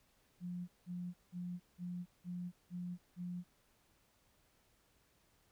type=tone bursts; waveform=sine; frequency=177.4 Hz; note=F3; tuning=27 cents sharp; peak=-40 dBFS; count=7; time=0.4-3.44 s; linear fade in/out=50 ms; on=280 ms; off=180 ms; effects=pink hiss -73 dBFS RMS until 5.51 s